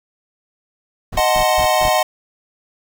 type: noise bursts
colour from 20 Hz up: brown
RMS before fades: -25 dBFS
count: 4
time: 1.12-1.892 s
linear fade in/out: 10 ms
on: 88 ms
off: 140 ms
type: chord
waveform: square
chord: D# diminished seventh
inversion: none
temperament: equal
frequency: 622.3 / 740 / 880 / 1046.5 Hz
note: D#5 / F#5 / A5 / C6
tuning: 0 / 0 / 0 / 0 cents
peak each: -18 / -18 / -23 / -22 dBFS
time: 1.17-2.03 s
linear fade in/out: 5 ms
effects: none